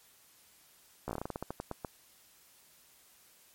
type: slowing click train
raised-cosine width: 1 ms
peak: -22 dBFS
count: 15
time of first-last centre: 1.08-1.848 s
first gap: 14 ms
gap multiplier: 1.19
effects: white hiss -62 dBFS RMS until 3.54 s + MP3 64 kbps